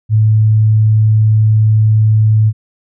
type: tone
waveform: sine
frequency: 108.6 Hz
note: A2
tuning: 22 cents flat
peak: -6 dBFS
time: 0.09-2.53 s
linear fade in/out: 50 ms
effects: none